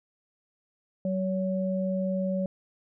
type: tone pair together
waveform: sine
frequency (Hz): 189.2 / 563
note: F#3 / C#5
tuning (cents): +39 / +27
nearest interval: octave + perfect fifth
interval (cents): 1888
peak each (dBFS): -27 / -30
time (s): 1.05-2.46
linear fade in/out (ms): 2
effects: none